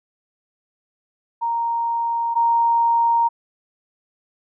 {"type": "tone pair in turn", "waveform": "sine", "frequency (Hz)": [931, 931], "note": ["A#5", "A#5"], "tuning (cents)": [-2, -2], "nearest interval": "unison", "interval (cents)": 0, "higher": "neither", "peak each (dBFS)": [-19, -14], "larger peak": "second", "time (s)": [[1.41, 2.35], [2.35, 3.29]], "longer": "neither", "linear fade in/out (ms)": 20, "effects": []}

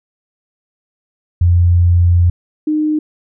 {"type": "tone pair in turn", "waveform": "sine", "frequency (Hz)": [87.31, 305.9], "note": ["F2", "D#4"], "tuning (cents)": [0, -29], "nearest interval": "octave + minor seventh", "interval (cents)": 2171, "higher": "second", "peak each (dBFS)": [-7, -12], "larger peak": "first", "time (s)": [[1.41, 2.3], [2.67, 2.99]], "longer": "first", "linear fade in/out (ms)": 5, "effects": []}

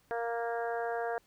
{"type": "harmonic tone", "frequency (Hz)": 233.1, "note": "A#3", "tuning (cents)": 0, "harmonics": [2, 3, 4, 5, 6, 7, 8], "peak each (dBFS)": [-35, -35, -43, -48, -45, -42, -53], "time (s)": [0.11, 1.18], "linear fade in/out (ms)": 0, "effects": ["pink hiss -68 dBFS RMS until 1.26 s"]}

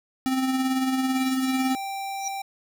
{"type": "tone with tremolo", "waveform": "square", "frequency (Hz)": 261.6, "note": "C4", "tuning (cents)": 0, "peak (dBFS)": -21, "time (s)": [0.26, 1.75], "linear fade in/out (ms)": 0, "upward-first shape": "sine", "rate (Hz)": 18, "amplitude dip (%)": 40}
{"type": "tone", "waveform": "square", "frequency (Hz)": 784, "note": "G5", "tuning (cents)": 0, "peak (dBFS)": -30, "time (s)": [1.16, 2.42], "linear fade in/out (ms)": 5}
{"type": "tone with exponential growth", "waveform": "sine", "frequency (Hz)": 5770, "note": "F#8", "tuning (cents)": -44, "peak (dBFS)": -24, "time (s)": [2.15, 2.28], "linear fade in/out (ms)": 2, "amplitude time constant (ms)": 28}
{"effects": []}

